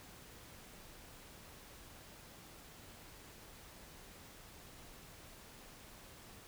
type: silence
effects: pink hiss -56 dBFS RMS until 6.47 s